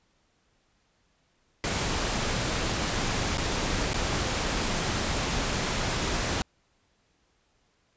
pink noise with dropouts, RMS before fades -28 dBFS, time 1.64-6.42 s, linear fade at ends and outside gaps 0 ms, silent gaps 3.373-3.381 / 3.933-3.943 s, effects pink hiss -69 dBFS RMS until 7.96 s + resampled to 16000 Hz

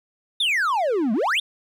triangle exponential two-way sweep, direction down then up, 3755 to 203.3 to 3755 Hz, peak -17 dBFS, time 0.4-1.4 s, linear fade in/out 5 ms, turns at 1.13 s, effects none

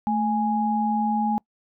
sine tone pair together, 219.7 / 830.6 Hz, A3 / G#5, -2 / 0 cents, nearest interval octave + major seventh, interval 2302 cents, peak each -23 dBFS, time 0.07-1.38 s, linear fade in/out 0 ms, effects noise-tail reverb RT60 0.1 s tail -26 dB re dry

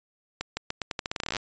accelerating click train, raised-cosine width 0.2 ms, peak -12 dBFS, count 19, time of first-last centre 0.41-1.367 s, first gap 160 ms, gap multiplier 0.84, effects resampled to 16000 Hz

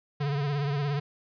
square tone with vibrato, 142.9 Hz, D3, 47 cents flat, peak -27 dBFS, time 0.2-1 s, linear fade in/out 10 ms, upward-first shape triangle, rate 17 Hz, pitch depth 75 cents each way, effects resampled to 11025 Hz + 9-bit

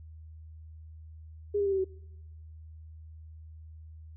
sine tone with pitch steps, 409.8 / 401.6 / 393.6 / 385.7 / 378 Hz, G#4 / G4 / G4 / G4 / F#4, -23 / +42 / +7 / -28 / +37 cents, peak -25 dBFS, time 1.54-1.845 s, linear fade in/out 10 ms, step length 61 ms, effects noise-tail reverb RT60 1.0 s tail -25 dB re dry + added 79 Hz sine -45 dBFS peak until 4.16 s

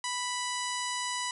harmonic tone with a mistuned harmonic, 987.8 Hz, B5, in tune, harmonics 1 / 2 / 3 / 4 / 5 / 6 / 7 / 8 / 9 / 10, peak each -35 / -38 / -40 / -41 / -42 / -43 / -43 / -44 / -45 / -45 dBFS, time 0.04-1.31 s, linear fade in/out 2 ms, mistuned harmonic 9, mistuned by -68 cents, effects none

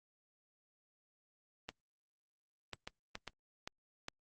clicks, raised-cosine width 0.2 ms, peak -24 dBFS, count 7, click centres 1.69 / 2.733 / 2.875 / 3.154 / 3.277 / 3.675 / 4.084 s, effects Opus 32 kbps

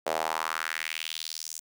sawtooth tone with high-pass filter sweep, 80 Hz, D#2, 49 cents sharp, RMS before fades -33 dBFS, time 0.06-1.6 s, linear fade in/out 10 ms, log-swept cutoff 570 to 7200 Hz, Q 2.5, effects none

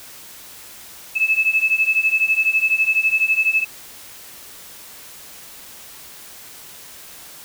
sine beating tone pair, 2600 / 2612 Hz, E7 / E7, -24 / -17 cents, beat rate 12 Hz, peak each -19 / -17 dBFS, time 1.15-3.65 s, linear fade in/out 20 ms, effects white hiss -40 dBFS RMS until 7.44 s

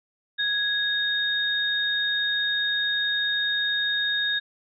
sine tone pair together, 1661.2 / 3714 Hz, G#6 / A#7, 0 / -7 cents, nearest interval octave + major second, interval 1393 cents, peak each -25 dBFS, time 0.38-4.4 s, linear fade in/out 20 ms, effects none

